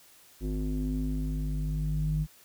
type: tone with low-pass filter sweep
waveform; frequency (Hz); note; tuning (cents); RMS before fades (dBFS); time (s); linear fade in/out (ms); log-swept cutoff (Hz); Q
square; 51.2; G#1; -24; -30; 0.4-2.27; 50; 320 to 150; 4.5
effects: white hiss -57 dBFS RMS until 2.44 s